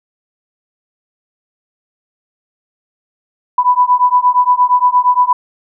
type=beating tone pair; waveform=sine; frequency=987.8 / 996.4 Hz; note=B5 / B5; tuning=0 / +15 cents; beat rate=8.6 Hz; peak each=-11 dBFS; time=3.58-5.33 s; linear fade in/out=5 ms; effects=none